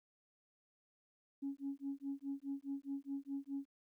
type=tone with tremolo; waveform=sine; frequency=277.2 Hz; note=C#4; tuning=in tune; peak=-36 dBFS; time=1.42-3.67 s; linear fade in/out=10 ms; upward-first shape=sine; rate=4.8 Hz; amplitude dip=100%; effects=tanh soft clip ceiling -33 dBFS + 13-bit